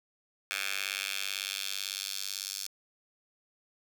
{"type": "tone with high-pass filter sweep", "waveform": "10% pulse", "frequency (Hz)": 98, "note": "G2", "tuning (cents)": 0, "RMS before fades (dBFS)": -36, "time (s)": [0.51, 2.67], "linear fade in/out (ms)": 0, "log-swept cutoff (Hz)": [2100, 5100], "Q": 1.6, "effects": ["9-bit"]}